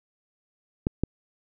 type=clicks; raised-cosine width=3 ms; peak=-10 dBFS; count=2; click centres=0.869 / 1.036 s; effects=none